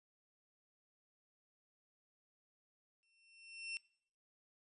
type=tone with exponential growth; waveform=sawtooth; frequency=2700 Hz; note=E7; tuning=41 cents sharp; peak=-36 dBFS; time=3.03-3.77 s; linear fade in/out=0 ms; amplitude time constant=160 ms; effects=noise-tail reverb RT60 0.6 s tail -22 dB re dry + resampled to 22050 Hz

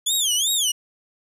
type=tone with vibrato; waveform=20% pulse; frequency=3322 Hz; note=G#7; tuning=in tune; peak=-13 dBFS; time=0.06-0.72 s; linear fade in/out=10 ms; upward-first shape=sine; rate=2.7 Hz; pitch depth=230 cents each way; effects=none

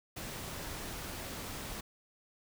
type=noise; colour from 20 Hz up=pink; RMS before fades=-42 dBFS; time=0.16-1.81 s; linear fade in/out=10 ms; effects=none

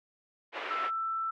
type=band-pass noise; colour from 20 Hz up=white; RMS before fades=-38 dBFS; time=0.52-0.91 s; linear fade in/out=50 ms; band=360 to 2500 Hz; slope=24 dB/octave
type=tone; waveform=sine; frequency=1329 Hz; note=E6; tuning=14 cents sharp; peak=-30 dBFS; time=0.7-1.31 s; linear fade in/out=10 ms
effects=none

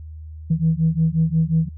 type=beating tone pair; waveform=sine; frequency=159 / 164.6 Hz; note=D#3 / E3; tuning=+38 / -2 cents; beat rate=5.6 Hz; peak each=-18 dBFS; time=0.5-1.69 s; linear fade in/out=10 ms; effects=tanh soft clip ceiling -9 dBFS + added 78 Hz sine -33 dBFS peak until 1.77 s

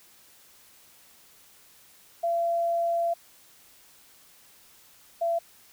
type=tone pair in turn; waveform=sine; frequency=680 / 674.9 Hz; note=F5 / E5; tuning=-46 / +41 cents; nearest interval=unison; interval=13 cents; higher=first; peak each=-23 dBFS; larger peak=neither; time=2.23-3.14 / 5.21-5.39 s; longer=first; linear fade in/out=10 ms; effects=white hiss -56 dBFS RMS until 5.72 s

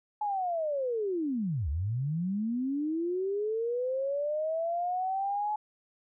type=linear two-way sweep; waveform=sine; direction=down then up; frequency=853 to 67 to 853 Hz; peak=-28 dBFS; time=0.21-5.56 s; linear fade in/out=5 ms; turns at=1.69 s; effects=none

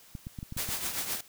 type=clicks; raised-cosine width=5 ms; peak=-26 dBFS; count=7; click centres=0.152 / 0.269 / 0.388 / 0.429 / 0.524 / 0.567 / 0.69 s
type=noise with tremolo; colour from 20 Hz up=white; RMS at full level=-31 dBFS; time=0.57-1.21 s; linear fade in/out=5 ms; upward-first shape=triangle; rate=7.7 Hz; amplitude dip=65%
effects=white hiss -56 dBFS RMS until 1.28 s

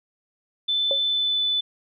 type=tone with pitch glide; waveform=sine; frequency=3520 to 3496 Hz; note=A7 to A7; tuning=0 to -12 cents; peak=-20 dBFS; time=0.68-1.61 s; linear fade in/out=10 ms; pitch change=-12 cents; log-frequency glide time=1.05-1.44 s
type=tone with exponential decay; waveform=sine; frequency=551 Hz; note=C#5; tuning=11 cents flat; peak=-20 dBFS; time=0.91-1.03 s; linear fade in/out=1 ms; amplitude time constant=25 ms
effects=none

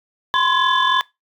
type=tone cluster; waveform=sine; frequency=1017 / 1060 / 1684 / 3069 / 3512 Hz; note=C6 / C6 / G#6 / G7 / A7; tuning=-50 / +22 / +24 / -37 / -4 cents; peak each=-19 / -18 / -19 / -27 / -21 dBFS; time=0.34-1.01 s; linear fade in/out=0 ms; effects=noise-tail reverb RT60 0.2 s tail -22 dB re dry + tanh soft clip ceiling -6 dBFS

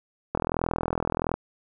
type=click train; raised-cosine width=1 ms; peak=-11 dBFS; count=42; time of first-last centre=0.35-1.34 s; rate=41.4 Hz; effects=none

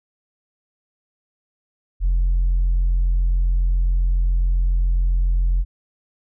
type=tone; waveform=sine; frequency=43.65 Hz; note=F1; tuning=in tune; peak=-13 dBFS; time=2-5.65 s; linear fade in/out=50 ms; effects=tanh soft clip ceiling -13 dBFS

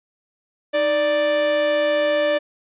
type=tone pair together; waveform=45% pulse; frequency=311.1 / 587.3 Hz; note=D#4 / D5; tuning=0 / 0 cents; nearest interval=major seventh; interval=1100 cents; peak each=-29 / -17 dBFS; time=0.73-2.39 s; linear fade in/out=20 ms; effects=resampled to 8000 Hz

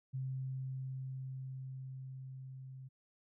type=tone with level ramp; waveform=sine; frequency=131.6 Hz; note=C3; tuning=10 cents sharp; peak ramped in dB=-36 to -47 dBFS; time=0.13-2.89 s; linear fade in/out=20 ms; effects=none

